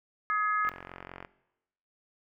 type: harmonic tone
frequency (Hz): 420.7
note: G#4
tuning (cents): +22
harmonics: 3 / 4 / 5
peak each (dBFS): -27 / -32 / -38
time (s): 0.3-0.69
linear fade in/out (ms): 0
type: click train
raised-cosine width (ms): 0.5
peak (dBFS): -26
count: 28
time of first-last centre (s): 0.65-1.249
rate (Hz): 45.1
effects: noise-tail reverb RT60 0.9 s tail -19 dB re dry